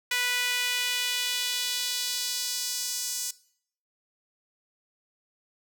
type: tone with high-pass filter sweep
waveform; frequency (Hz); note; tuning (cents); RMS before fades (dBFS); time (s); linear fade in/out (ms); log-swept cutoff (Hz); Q
sawtooth; 492.6; B4; -5; -29; 0.11-3.31; 5; 2100 to 6200; 1.7
effects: noise-tail reverb RT60 0.6 s tail -20 dB re dry